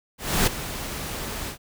pink noise with ADSR envelope, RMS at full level -19 dBFS, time 0.18-1.58 s, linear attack 290 ms, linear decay 10 ms, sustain -13 dB, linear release 92 ms, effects none

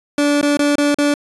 30% pulse tone with dropouts, 290 Hz, D4, 22 cents flat, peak -10 dBFS, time 0.18-1.14 s, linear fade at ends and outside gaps 2 ms, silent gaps 0.413-0.428 / 0.571-0.592 / 0.755-0.782 / 0.945-0.985 s, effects resampled to 24000 Hz

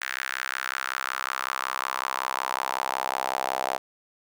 sawtooth tone with high-pass filter sweep, 65.41 Hz, C2, in tune, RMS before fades -30 dBFS, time 0.01-3.78 s, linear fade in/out 5 ms, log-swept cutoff 1700 to 720 Hz, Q 3.2, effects none

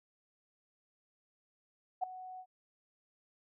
sine tone with ADSR envelope, 742 Hz, F#5, 5 cents sharp, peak -27 dBFS, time 2.01-2.46 s, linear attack 25 ms, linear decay 4 ms, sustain -17 dB, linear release 65 ms, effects none

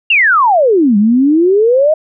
sine exponential two-way sweep, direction down then up, 2868 to 198.4 to 642 Hz, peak -6 dBFS, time 0.1-1.94 s, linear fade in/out 5 ms, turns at 0.97 s, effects none

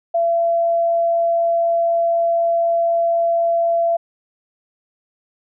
sine tone, 676 Hz, E5, 43 cents sharp, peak -14 dBFS, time 0.14-3.97 s, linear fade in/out 10 ms, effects none

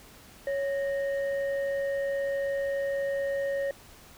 sine tone pair together, 554.4 / 1855.6 Hz, C#5 / A#6, 0 / -8 cents, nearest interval octave + major sixth, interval 2092 cents, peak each -26 / -37 dBFS, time 0.47-3.71 s, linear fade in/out 2 ms, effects tanh soft clip ceiling -22 dBFS + pink hiss -52 dBFS RMS until 4.17 s

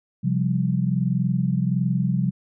sine chord, C suspended fourth, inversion none, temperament equal with one note detuned, 132.33 / 174.61 / 196 Hz, C3 / F3 / G3, +20 / 0 / 0 cents, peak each -23 / -23 / -25 dBFS, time 0.23-2.31 s, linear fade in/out 20 ms, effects none

